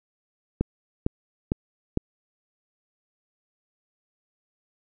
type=click train; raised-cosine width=3 ms; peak=-9 dBFS; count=4; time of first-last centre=0.61-1.974 s; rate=2.2 Hz; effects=none